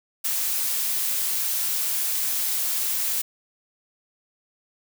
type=noise; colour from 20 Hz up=blue; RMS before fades=-25 dBFS; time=0.24-3.22 s; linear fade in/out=10 ms; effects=none